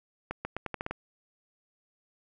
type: accelerating click train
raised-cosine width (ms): 0.5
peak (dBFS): -18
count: 8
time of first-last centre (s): 0.31-0.91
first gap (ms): 140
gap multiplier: 0.83
effects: none